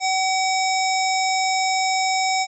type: harmonic tone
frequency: 759 Hz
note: F#5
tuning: 44 cents sharp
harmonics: 1 / 3 / 5 / 7 / 9 / 10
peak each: -20 / -25 / -32 / -27 / -32 / -33 dBFS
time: 0-2.47 s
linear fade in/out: 50 ms
effects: none